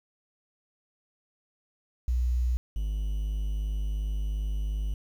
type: tone pair in turn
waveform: sine / triangle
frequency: 61.1 / 51.38 Hz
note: B1 / G#1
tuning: -18 / -18 cents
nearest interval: minor third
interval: 300 cents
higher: first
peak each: -23 / -25 dBFS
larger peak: first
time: 2.08-2.57 / 2.76-4.94 s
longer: second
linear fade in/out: 0 ms
effects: 9-bit